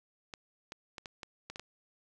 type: clicks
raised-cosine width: 0.2 ms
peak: -25 dBFS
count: 8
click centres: 0.338 / 0.721 / 0.982 / 1.058 / 1.232 / 1.5 / 1.559 / 1.596 s
effects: none